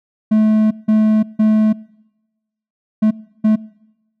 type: tone bursts at uneven times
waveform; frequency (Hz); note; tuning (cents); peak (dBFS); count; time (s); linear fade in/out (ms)
triangle; 216.2; A3; -30; -7; 5; 0.31-0.71 / 0.88-1.23 / 1.39-1.73 / 3.02-3.11 / 3.44-3.56; 10
effects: noise-tail reverb RT60 1.0 s tail -24 dB re dry